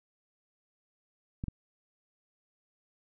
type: clicks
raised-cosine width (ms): 5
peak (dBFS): -22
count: 2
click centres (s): 1.439 / 1.483
effects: none